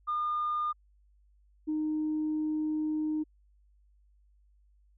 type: tone pair in turn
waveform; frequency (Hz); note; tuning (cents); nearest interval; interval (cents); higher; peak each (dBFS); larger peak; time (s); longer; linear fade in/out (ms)
sine; 1213 / 308.2; D#6 / D#4; -44 / -16; 2 octaves; 2372; first; -27; neither; 0.07-0.73 / 1.67-3.24; second; 20
effects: tanh soft clip ceiling -24 dBFS + added 50 Hz sine -61 dBFS peak until 4.97 s